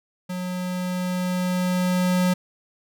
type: tone with level ramp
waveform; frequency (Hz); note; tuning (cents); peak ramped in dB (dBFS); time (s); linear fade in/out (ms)
square; 181.5; F#3; -33; -28 to -18; 0.29-2.34; 10
effects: none